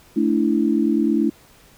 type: chord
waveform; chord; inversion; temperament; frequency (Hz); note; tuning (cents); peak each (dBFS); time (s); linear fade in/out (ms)
sine; A suspended fourth; none; equal with one note detuned; 220 / 289.1 / 329.6; A3 / D4 / E4; 0 / -27 / 0; -20 / -20 / -20; 0.16-1.3; 10
effects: pink hiss -51 dBFS RMS until 1.77 s